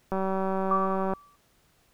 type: click train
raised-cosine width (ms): 1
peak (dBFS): -16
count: 195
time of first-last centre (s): 0.12-1.136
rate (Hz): 191
type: tone with exponential decay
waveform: sine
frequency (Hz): 1157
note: D6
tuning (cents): -26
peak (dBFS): -20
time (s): 0.71-1.36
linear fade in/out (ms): 2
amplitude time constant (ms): 140
effects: pink hiss -65 dBFS RMS until 1.93 s